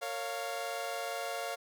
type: chord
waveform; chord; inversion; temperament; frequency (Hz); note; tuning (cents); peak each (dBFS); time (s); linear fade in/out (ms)
sawtooth; Bb minor; none; equal with one note detuned; 457.1 / 554.4 / 698.5; Bb4 / Db5 / F5; -34 / 0 / 0; -39 / -36 / -34; 0.01-1.56; 20
effects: none